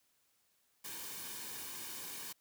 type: noise with comb filter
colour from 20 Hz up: white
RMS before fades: -45 dBFS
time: 0.84-2.33 s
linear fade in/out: 10 ms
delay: 1.5 ms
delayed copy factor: -0.6
effects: white hiss -75 dBFS RMS until 2.4 s